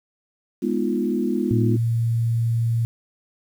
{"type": "chord", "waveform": "sine", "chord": "F half-diminished seventh", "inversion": "first", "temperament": "equal", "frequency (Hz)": [207.7, 246.9, 311.1, 349.2], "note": ["Ab3", "Cb4", "Eb4", "F4"], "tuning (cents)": [0, 0, 0, 0], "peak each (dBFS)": [-25, -24, -28, -25], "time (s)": [0.62, 1.77], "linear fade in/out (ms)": 10}
{"type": "tone with pitch glide", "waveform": "sine", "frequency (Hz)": [114.4, 115.66], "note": ["A#2", "A#2"], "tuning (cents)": [-32, -13], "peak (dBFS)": -18, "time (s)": [1.51, 2.85], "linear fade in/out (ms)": 0, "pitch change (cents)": 19, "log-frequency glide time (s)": [1.67, 1.83]}
{"effects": ["8-bit"]}